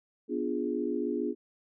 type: chord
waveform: sine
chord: B diminished seventh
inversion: none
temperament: equal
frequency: 246.9 / 293.7 / 349.2 / 415.3 Hz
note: B3 / D4 / F4 / Ab4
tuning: 0 / 0 / 0 / 0 cents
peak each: -34 dBFS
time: 0.28-1.35 s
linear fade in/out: 50 ms
effects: none